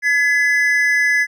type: tone pair together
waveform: triangle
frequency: 1695 / 2018 Hz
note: G#6 / B6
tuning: +35 / +37 cents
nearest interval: minor third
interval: 302 cents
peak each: -14 dBFS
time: 0.02-1.27 s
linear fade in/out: 50 ms
effects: none